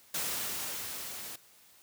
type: noise with level ramp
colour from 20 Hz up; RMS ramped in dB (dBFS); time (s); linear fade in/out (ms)
white; -33 to -43; 0.14-1.36; 5
effects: white hiss -60 dBFS RMS until 1.82 s + high-pass 60 Hz 12 dB/octave